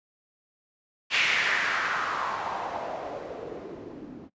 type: noise with low-pass filter sweep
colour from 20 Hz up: blue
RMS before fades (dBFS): -30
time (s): 1.1-4.3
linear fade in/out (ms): 50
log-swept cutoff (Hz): 2600 to 250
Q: 2.9
effects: noise-tail reverb RT60 0.1 s tail -20 dB re dry + resampled to 16000 Hz